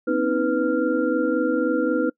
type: tone cluster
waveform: sine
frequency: 247 / 270.8 / 316.3 / 494.2 / 1391 Hz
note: B3 / C#4 / D#4 / B4 / F6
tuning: 0 / -40 / +29 / +1 / -7 cents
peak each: -27 / -26 / -23 / -23 / -30 dBFS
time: 0.07-2.1 s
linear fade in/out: 10 ms
effects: noise-tail reverb RT60 0.1 s tail -24 dB re dry